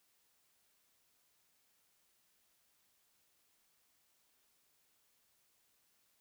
silence, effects white hiss -75 dBFS RMS until 6.2 s

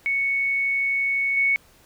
sine tone with level steps, 2217 Hz, C#7, in tune, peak -20 / -17 dBFS, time 0.06-1.56 s, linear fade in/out 0 ms, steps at 1.37 s, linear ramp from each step 2 ms, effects pink hiss -55 dBFS RMS until 1.85 s

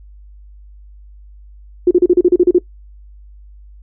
sine tone bursts, 356.6 Hz, F4, 36 cents sharp, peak -5 dBFS, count 10, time 1.87-2.585 s, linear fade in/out 5 ms, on 40 ms, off 35 ms, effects noise-tail reverb RT60 0.1 s tail -20 dB re dry + added 50 Hz sine -37 dBFS peak until 3.82 s

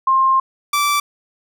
sine / sawtooth tone pair in turn, 1060 / 1164.2 Hz, C6 / D6, +22 / -15 cents, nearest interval major second, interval 163 cents, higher second, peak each -11 dBFS, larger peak neither, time 0.07-0.4 / 0.73-1 s, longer first, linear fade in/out 5 ms, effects none

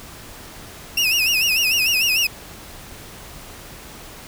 30% pulse tone with vibrato, 2669 Hz, E7, 21 cents sharp, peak -13 dBFS, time 0.97-2.27 s, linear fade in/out 5 ms, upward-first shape sine, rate 6.7 Hz, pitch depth 130 cents each way, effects pink hiss -39 dBFS RMS until 4.27 s

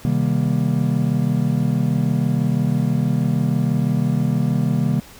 triangle chord, C minor seventh, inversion none, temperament just, 130.81 / 156.98 / 196.22 / 235.5 Hz, C3 / Eb3 / G3 / Bb3, 0 / +16 / +2 / +18 cents, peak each -19 / -19 / -21 / -21 dBFS, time 0.05-5 s, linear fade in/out 0 ms, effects pink hiss -43 dBFS RMS until 5.19 s

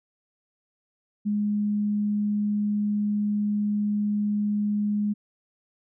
sine tone, 207.7 Hz, G#3, in tune, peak -22 dBFS, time 1.25-5.14 s, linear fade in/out 20 ms, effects none

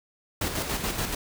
pink noise with tremolo, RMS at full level -28 dBFS, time 0.41-1.15 s, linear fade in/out 5 ms, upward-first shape square, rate 7 Hz, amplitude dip 45%, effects none

